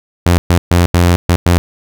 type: tone bursts at uneven times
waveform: sawtooth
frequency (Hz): 87.31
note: F2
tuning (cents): 0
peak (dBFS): -3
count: 6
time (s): 0.26-0.38 / 0.5-0.58 / 0.71-0.86 / 0.94-1.16 / 1.29-1.36 / 1.46-1.58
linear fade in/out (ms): 0
effects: none